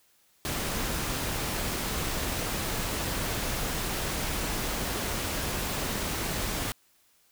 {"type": "noise", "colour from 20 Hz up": "pink", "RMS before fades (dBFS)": -31, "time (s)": [0.45, 6.72], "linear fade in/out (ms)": 0, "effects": ["white hiss -65 dBFS RMS until 7.31 s"]}